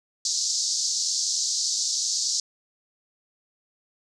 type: band-pass noise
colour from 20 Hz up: white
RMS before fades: -26 dBFS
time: 0.25-2.4 s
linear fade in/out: 2 ms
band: 4300 to 7000 Hz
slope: 48 dB/octave
effects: none